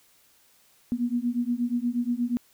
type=beating tone pair; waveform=sine; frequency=237.1 / 245.5 Hz; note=A#3 / B3; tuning=+30 / -10 cents; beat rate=8.4 Hz; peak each=-27 dBFS; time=0.92-2.37 s; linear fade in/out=0 ms; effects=white hiss -61 dBFS RMS until 2.53 s